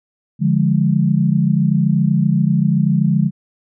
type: chord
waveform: sine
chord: D diminished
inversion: none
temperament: equal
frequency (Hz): 146.83 / 174.61 / 207.7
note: D3 / F3 / Ab3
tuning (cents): 0 / 0 / 0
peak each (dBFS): -16 / -16 / -17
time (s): 0.39-3.31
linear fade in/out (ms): 50
effects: none